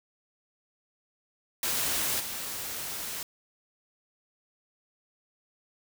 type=noise with level steps; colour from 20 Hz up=white; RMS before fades=-29 / -36 dBFS; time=1.63-3.23 s; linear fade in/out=2 ms; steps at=2.19 s; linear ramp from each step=20 ms; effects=none